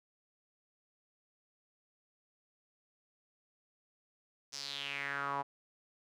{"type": "tone with band-pass filter sweep", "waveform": "sawtooth", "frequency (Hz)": 140.5, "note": "C#3", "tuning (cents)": 24, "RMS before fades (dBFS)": -39, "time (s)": [4.52, 5.43], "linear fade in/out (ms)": 20, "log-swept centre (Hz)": [5800, 890], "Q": 4.6, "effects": []}